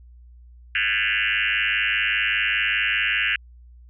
sine tone with frequency modulation, 2217 Hz, C#7, in tune, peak -19 dBFS, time 0.75-3.36 s, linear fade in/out 2 ms, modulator 105 Hz, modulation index 6.6, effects added 60 Hz sine -44 dBFS peak until 3.89 s

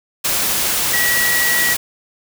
sine tone in noise, 1930 Hz, B6, 40 cents flat, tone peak -16 dBFS, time 0.93-1.74 s, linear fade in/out 10 ms, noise white, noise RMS -18 dBFS, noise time 0.24-1.77 s, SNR -1 dB, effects none

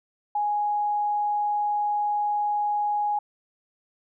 sine tone, 830.6 Hz, G#5, in tune, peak -22 dBFS, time 0.35-3.19 s, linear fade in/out 5 ms, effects none

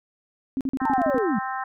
sine tone bursts, 266.3 Hz, C4, 31 cents sharp, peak -22 dBFS, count 8, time 0.57-1.182 s, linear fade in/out 0 ms, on 38 ms, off 44 ms
harmonic tone, 261.5 Hz, C4, 1 cent flat, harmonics 3 / 4 / 5 / 6 / 7, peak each -30 / -32 / -34 / -36 / -37 dBFS, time 0.8-1.64 s, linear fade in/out 5 ms
sine linear sweep, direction down, 927 to 182.4 Hz, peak -21 dBFS, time 0.85-1.39 s, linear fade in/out 5 ms
effects none

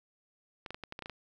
clicks, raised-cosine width 0.3 ms, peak -25 dBFS, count 9, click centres 0.662 / 0.706 / 0.745 / 0.837 / 0.924 / 0.991 / 1.023 / 1.059 / 1.097 s, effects 10-bit

